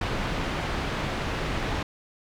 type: low-pass noise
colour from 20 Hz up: pink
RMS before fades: -29 dBFS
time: 0.01-1.83 s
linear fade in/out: 5 ms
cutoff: 3100 Hz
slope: 12 dB/octave
effects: none